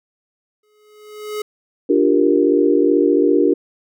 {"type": "tone with exponential growth", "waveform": "square", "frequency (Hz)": 422.8, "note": "G#4", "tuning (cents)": 31, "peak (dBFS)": -21, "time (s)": [0.63, 1.42], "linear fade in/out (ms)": 5, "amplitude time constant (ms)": 170}
{"type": "chord", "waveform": "sine", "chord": "G minor seventh", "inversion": "second", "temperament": "equal", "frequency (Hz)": [293.7, 349.2, 392, 466.2], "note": ["D4", "F4", "G4", "Bb4"], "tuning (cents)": [0, 0, 0, 0], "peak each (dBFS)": [-16, -17, -17, -18], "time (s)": [1.89, 3.54], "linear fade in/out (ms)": 10}
{"effects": []}